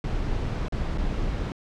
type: noise with dropouts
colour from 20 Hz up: brown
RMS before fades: -27 dBFS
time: 0.04-1.52 s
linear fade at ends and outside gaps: 1 ms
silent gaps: 0.684-0.723 / 0.976-0.982 s
effects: low-pass 5000 Hz 12 dB/octave